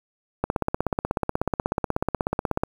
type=click train; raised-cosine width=1 ms; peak=-8 dBFS; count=37; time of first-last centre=0.44-2.635 s; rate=16.4 Hz; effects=7-bit